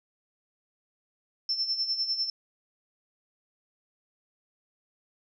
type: tone with tremolo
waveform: sine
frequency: 5340 Hz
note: E8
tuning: 22 cents sharp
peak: -24 dBFS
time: 1.49-2.3 s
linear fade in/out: 2 ms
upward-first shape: sine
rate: 10 Hz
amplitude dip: 65%
effects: none